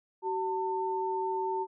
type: tone pair together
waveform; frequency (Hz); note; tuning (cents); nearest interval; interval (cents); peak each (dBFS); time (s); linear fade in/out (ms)
sine; 379.4 / 897.7; F#4 / A5; +43 / +34; octave + minor third; 1491; -32 / -31; 0.22-1.67; 50
effects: none